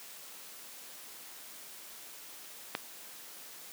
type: click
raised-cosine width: 0.3 ms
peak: -15 dBFS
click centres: 2.751 s
effects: white hiss -49 dBFS RMS until 3.72 s + high-pass 200 Hz 12 dB/octave